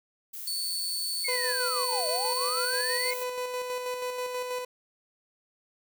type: noise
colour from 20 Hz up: violet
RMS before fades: -39 dBFS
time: 0.33-3.24 s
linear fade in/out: 10 ms
type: tone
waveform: 30% pulse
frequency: 4456 Hz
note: C#8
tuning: 8 cents sharp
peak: -27 dBFS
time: 0.47-3.11 s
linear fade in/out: 5 ms
type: linear two-way sweep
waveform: sine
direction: down then up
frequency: 2217 to 594 to 2175 Hz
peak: -31 dBFS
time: 1.24-3.14 s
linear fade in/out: 10 ms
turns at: 2.08 s
type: tone with tremolo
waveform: 30% pulse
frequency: 499 Hz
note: B4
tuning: 18 cents sharp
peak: -27 dBFS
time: 1.28-4.65 s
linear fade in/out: 5 ms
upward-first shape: square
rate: 6.2 Hz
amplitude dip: 35%
effects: none